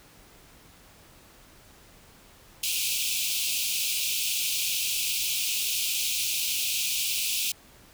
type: high-pass noise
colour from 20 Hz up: pink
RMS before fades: -28 dBFS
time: 2.63-7.52 s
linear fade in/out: 5 ms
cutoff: 2400 Hz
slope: 96 dB/octave
effects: pink hiss -54 dBFS RMS until 7.93 s